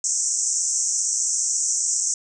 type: band-pass noise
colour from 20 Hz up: white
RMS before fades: -23 dBFS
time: 0.04-2.14 s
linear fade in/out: 2 ms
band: 5700 to 8100 Hz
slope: 96 dB/octave
effects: none